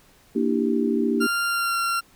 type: chord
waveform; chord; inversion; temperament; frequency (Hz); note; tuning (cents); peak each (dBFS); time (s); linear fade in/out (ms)
sine; E half-diminished seventh; second; equal with one note detuned; 233.1 / 295.9 / 329.6 / 392; Bb3 / D4 / E4 / G4; 0 / +13 / 0 / 0; -23 / -25 / -28 / -25; 0.35-1.27; 10
type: tone with pitch glide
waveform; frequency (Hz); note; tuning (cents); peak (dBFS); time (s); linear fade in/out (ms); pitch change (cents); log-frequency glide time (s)
40% pulse; 1392 to 1372.8; F6 to F6; -6 to -30; -21; 1.2-2.01; 20; -24; 1.47-1.77
effects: pink hiss -56 dBFS RMS until 2.15 s